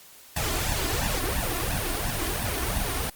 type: noise with flanger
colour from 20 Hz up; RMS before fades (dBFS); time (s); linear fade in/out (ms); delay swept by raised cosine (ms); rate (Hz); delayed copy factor
pink; -27; 0.36-3.1; 5; 1.1 to 2.9; 2.9; +0.75
effects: white hiss -50 dBFS RMS until 3.15 s + Opus 48 kbps